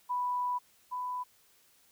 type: tone pair in turn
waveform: sine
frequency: 987.8 / 995.8 Hz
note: B5 / B5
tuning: 0 / +14 cents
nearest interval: unison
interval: 14 cents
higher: second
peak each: -29 / -33 dBFS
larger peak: first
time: 0.09-0.59 / 0.91-1.24 s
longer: first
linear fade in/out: 20 ms
effects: white hiss -65 dBFS RMS until 1.91 s